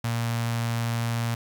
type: tone with notch filter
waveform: sawtooth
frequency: 116.54 Hz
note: A#2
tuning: in tune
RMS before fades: -27 dBFS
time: 0.04-1.35 s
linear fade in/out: 5 ms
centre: 380 Hz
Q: 0.87
effects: 9-bit